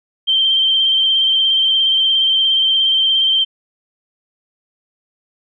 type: tone with vibrato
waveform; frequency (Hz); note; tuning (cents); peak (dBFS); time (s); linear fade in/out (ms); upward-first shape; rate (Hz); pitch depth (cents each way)
sine; 3136; G7; 0; -11; 0.27-3.45; 20; sine; 17; 28
effects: none